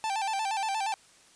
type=tone with vibrato; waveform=45% pulse; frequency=830.6 Hz; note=G#5; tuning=in tune; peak=-28 dBFS; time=0.04-0.94 s; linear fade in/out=0 ms; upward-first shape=square; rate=8.5 Hz; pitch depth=99 cents each way; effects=white hiss -58 dBFS RMS until 1.35 s + resampled to 22050 Hz